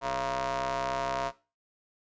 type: ring-modulated tone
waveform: sawtooth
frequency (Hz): 130.4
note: C3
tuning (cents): -5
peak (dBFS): -22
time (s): 0.01-1.32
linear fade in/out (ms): 50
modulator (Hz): 814
effects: noise-tail reverb RT60 0.3 s tail -17 dB re dry + resampled to 16000 Hz